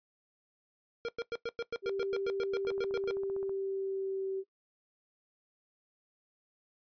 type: tone bursts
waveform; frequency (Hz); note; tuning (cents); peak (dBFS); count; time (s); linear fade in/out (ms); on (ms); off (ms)
square; 466.2; A#4; 0; -33; 16; 1.05-3.11; 0; 35; 100
type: tone with pitch glide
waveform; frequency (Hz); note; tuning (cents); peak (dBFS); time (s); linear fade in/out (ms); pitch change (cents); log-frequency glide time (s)
sine; 392 to 384.8; G4 to G4; 0 to -32; -32; 1.82-4.44; 50; -32; 3.09-4.32
type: click train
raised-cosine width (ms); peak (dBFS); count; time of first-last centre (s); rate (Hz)
1; -35; 14; 2.65-3.494; 15.4
effects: noise-tail reverb RT60 0.1 s tail -18 dB re dry + resampled to 11025 Hz